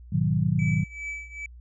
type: chord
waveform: sine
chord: G# minor seventh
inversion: none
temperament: equal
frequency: 103.83 / 123.47 / 155.56 / 185 Hz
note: G#2 / B2 / D#3 / F#3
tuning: 0 / 0 / 0 / 0 cents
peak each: -28 / -27 / -24 / -27 dBFS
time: 0.12-0.84 s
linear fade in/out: 10 ms
type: tone with tremolo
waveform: triangle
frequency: 2300 Hz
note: D7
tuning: 37 cents flat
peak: -28 dBFS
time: 0.59-1.46 s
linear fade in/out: 2 ms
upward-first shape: triangle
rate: 2.5 Hz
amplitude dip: 90%
effects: added 60 Hz sine -43 dBFS peak until 1.6 s + resampled to 22050 Hz